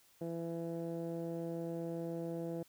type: tone with low-pass filter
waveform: 15% pulse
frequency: 167.2 Hz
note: E3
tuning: 25 cents sharp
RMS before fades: -40 dBFS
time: 0.21-2.63 s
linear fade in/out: 5 ms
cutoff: 540 Hz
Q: 1.3
effects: white hiss -67 dBFS RMS until 2.68 s